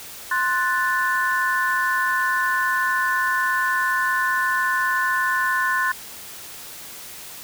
sine chord, F# diminished, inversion second, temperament equal, 1046.5 / 1480 / 1760 Hz, C6 / F#6 / A6, 0 / 0 / 0 cents, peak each -23 dBFS, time 0.31-5.92 s, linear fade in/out 5 ms, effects white hiss -38 dBFS RMS until 7.43 s

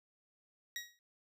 20% pulse tone with exponential decay, 1900 Hz, A#6, 33 cents sharp, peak -31 dBFS, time 0.76-0.99 s, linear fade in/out 1 ms, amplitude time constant 48 ms, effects none

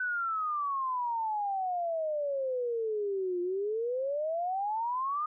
sine exponential two-way sweep, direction down then up, 1513 to 349.2 to 1240 Hz, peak -29 dBFS, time 0-5.26 s, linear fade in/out 5 ms, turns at 3.41 s, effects none

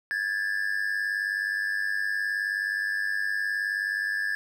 triangle tone pair together, 1648 / 1747.2 Hz, G#6 / A6, -14 / -13 cents, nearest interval minor second, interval 101 cents, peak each -27 dBFS, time 0.11-4.35 s, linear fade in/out 0 ms, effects none

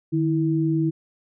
sine tone pair together, 153.2 / 324.6 Hz, D#3 / E4, -27 / -27 cents, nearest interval octave + minor second, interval 1300 cents, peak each -22 / -21 dBFS, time 0.12-0.91 s, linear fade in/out 20 ms, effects none

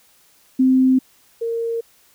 sine tone pair in turn, 259.8 / 461.2 Hz, C4 / A#4, -12 / -19 cents, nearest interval minor seventh, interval 993 cents, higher second, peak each -11 / -20 dBFS, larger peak first, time 0.59-0.99 / 1.41-1.81 s, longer neither, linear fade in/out 10 ms, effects white hiss -55 dBFS RMS until 2.14 s

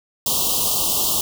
white band-stop noise, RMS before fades -20 dBFS, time 0.26-1.21 s, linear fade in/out 2 ms, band 1200 to 2800 Hz, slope 96 dB/octave, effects none

